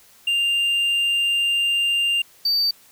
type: tone pair in turn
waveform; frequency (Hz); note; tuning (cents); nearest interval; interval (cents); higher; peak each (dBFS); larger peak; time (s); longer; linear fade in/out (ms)
triangle; 2794 / 4613; F7 / D8; 0 / -32; major sixth; 868; second; -16 / -16; neither; 0.27-2.22 / 2.45-2.71; first; 5
effects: white hiss -52 dBFS RMS until 2.91 s